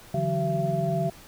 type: tone cluster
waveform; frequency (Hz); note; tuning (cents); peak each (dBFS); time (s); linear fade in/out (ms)
sine; 144.6 / 166.2 / 186 / 381.4 / 674; D3 / E3 / F#3 / G4 / E5; -27 / +15 / +9 / -47 / +38; -28 / -30 / -33 / -33 / -27; 0.14-1.1; 5
effects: pink hiss -49 dBFS RMS until 1.27 s